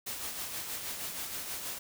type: noise with tremolo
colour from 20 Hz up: white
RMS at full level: -37 dBFS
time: 0.06-1.79 s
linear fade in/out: 10 ms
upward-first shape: sine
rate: 6.3 Hz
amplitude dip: 40%
effects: none